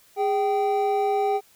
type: tone pair together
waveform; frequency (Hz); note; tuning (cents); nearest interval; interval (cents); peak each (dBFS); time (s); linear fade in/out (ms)
triangle; 411.1 / 776; G#4 / G5; -18 / -18; major seventh; 1100; -21; 0.16-1.41; 50
effects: white hiss -57 dBFS RMS until 1.55 s